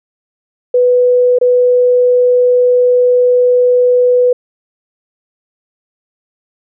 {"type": "tone with dropouts", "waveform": "sine", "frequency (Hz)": 495, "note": "B4", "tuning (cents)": 4, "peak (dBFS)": -6, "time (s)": [0.74, 4.33], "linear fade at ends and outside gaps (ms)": 5, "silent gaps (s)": [1.387, 1.412], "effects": []}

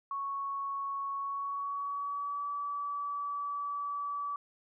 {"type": "tone with pitch glide", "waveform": "sine", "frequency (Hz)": [1108, 1149.7], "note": ["C#6", "D6"], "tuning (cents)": [-1, -37], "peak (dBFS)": -33, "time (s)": [0.11, 4.36], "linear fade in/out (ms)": 2, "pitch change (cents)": 64, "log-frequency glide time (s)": [1.16, 2.47], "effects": []}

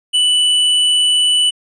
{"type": "tone with tanh clipping", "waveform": "sine", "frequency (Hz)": 2974, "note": "F#7", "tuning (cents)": 8, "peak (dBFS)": -12, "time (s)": [0.13, 1.51], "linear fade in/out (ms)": 20, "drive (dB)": 14, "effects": ["resampled to 22050 Hz"]}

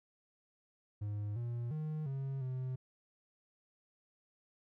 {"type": "tone with pitch steps", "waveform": "triangle", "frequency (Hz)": [103.7, 119.1, 154.5, 135.6, 128.9], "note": ["G#2", "A#2", "D#3", "C#3", "C3"], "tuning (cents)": [-2, 38, -12, -38, -26], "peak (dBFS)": -34, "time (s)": [1.01, 2.76], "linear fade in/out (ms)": 10, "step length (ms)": 350, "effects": []}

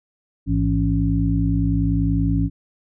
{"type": "harmonic tone with a mistuned harmonic", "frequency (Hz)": 55.5, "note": "A1", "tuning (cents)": 16, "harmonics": [1, 2, 3, 5], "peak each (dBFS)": [-22, -22, -22, -22], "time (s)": [0.46, 2.5], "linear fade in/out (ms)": 50, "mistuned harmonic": 2, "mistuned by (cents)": -87, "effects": []}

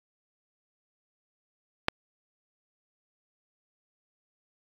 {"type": "click", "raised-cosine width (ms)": 0.3, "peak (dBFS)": -6, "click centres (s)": 1.884, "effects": ["AAC 64 kbps"]}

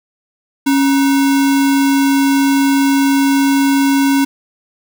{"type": "tone with sample-and-hold", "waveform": "sine", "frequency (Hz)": 275.5, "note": "C#4", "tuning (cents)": -11, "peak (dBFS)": -9, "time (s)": [0.66, 4.25], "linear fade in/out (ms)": 10, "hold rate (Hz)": 1225, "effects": []}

